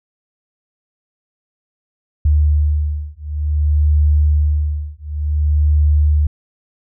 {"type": "beating tone pair", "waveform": "sine", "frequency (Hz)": [74.5, 75.05], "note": ["D2", "D2"], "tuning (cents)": [25, 38], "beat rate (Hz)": 0.55, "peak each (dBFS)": -15, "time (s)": [2.25, 6.27], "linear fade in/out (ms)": 5, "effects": []}